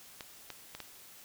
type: clicks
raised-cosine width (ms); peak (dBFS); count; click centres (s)
0.2; -24; 4; 0.208 / 0.503 / 0.75 / 0.803
effects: white hiss -54 dBFS RMS until 1.24 s